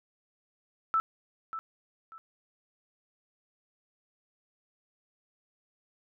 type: tone with echo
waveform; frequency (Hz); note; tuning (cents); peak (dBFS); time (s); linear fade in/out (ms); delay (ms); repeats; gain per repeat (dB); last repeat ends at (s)
sine; 1318.5; E6; 0; -23; 0.94-1; 0; 590; 2; -11; 2.18
effects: none